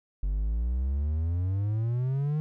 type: exponential sweep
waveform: triangle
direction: up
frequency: 46.76 to 155.56 Hz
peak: -23 dBFS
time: 0.23-2.4 s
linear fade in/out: 0 ms
effects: none